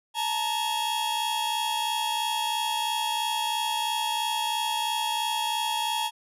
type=tone cluster; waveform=45% pulse; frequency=867 / 930 / 3317 Hz; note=A5 / A#5 / G#7; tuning=-26 / -4 / -3 cents; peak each=-30 dBFS; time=0.14-6.11 s; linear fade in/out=50 ms; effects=resampled to 32000 Hz